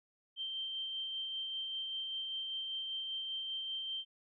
sine tone with tremolo, 3136 Hz, G7, in tune, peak -36 dBFS, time 0.36-4.05 s, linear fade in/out 50 ms, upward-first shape sine, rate 5.1 Hz, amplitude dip 25%, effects none

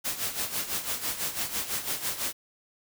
white noise with tremolo, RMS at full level -29 dBFS, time 0.04-2.33 s, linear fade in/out 20 ms, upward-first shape sine, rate 6 Hz, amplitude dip 70%, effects none

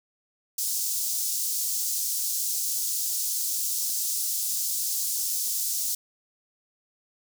pink high-pass noise, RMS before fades -28 dBFS, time 0.58-5.95 s, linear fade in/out 5 ms, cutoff 5500 Hz, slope 24 dB/octave, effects none

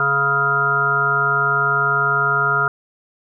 harmonic tone, 140 Hz, C#3, 18 cents sharp, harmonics 1 / 3 / 5 / 7 / 9 / 10, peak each -27 / -27 / -27 / -27 / -20 / -17 dBFS, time 0-2.68 s, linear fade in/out 2 ms, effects none

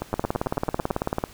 two click trains, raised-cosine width 1 ms, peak -13 / -9 dBFS, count 9 / 21, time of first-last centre 0.02-0.904 / 0.14-1.239 s, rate 9.05 / 18.2 Hz, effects pink hiss -48 dBFS RMS until 1.33 s

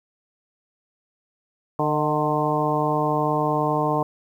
harmonic tone with a mistuned harmonic, 150.4 Hz, D3, 42 cents sharp, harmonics 1 / 2 / 3 / 4 / 5 / 6 / 7, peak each -27 / -27 / -27 / -27 / -27 / -27 / -27 dBFS, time 1.79-4.03 s, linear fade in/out 2 ms, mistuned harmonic 4, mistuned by +39 cents, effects 9-bit

